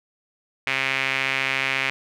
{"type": "tone with band-pass filter", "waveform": "sawtooth", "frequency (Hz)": 134.2, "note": "C3", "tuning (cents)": 44, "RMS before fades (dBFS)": -24, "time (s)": [0.67, 1.9], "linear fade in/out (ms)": 0, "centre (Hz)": 2300, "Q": 3.5, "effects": []}